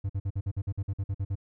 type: tone bursts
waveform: triangle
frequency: 98 Hz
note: G2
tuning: in tune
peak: -25 dBFS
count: 13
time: 0.04-1.355 s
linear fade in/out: 10 ms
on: 55 ms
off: 50 ms
effects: none